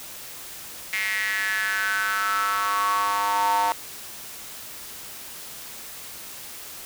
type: tone with high-pass filter sweep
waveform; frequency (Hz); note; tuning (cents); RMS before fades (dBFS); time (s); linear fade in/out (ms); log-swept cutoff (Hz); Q
square; 101.3; G#2; -43; -24; 0.93-3.72; 0; 2100 to 850; 7.4
effects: white hiss -39 dBFS RMS until 6.85 s